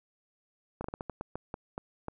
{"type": "slowing click train", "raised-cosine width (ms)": 1, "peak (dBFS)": -22, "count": 11, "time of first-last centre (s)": [0.81, 2.084], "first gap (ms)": 33, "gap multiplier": 1.28, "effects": []}